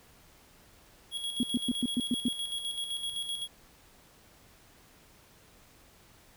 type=tone with tremolo; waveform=square; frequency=3322 Hz; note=G#7; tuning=in tune; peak=-32 dBFS; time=1.11-3.48 s; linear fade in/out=50 ms; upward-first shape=square; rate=7.8 Hz; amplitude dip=50%
type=tone bursts; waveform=sine; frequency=243.9 Hz; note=B3; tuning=21 cents flat; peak=-24 dBFS; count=7; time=1.4-2.284 s; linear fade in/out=2 ms; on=32 ms; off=110 ms
effects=pink hiss -59 dBFS RMS until 6.36 s